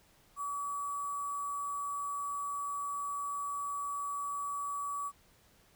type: tone with sample-and-hold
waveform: sine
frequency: 1143 Hz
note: D6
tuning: 47 cents flat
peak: -34 dBFS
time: 0.36-5.12 s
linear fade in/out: 50 ms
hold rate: 8820 Hz
effects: pink hiss -65 dBFS RMS until 5.75 s